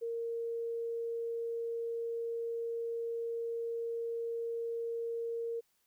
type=tone; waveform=sine; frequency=463.3 Hz; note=A#4; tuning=11 cents flat; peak=-34 dBFS; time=0.01-5.61 s; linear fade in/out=20 ms; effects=white hiss -75 dBFS RMS until 5.86 s